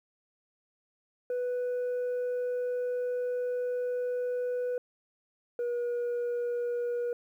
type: tone pair in turn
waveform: sine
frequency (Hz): 494.3 / 481.1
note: B4 / B4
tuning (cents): +1 / -45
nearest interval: unison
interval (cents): 46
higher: first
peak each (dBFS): -26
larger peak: neither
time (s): 1.3-4.78 / 5.59-7.13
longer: first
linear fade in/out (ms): 2
effects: tanh soft clip ceiling -28 dBFS + 11-bit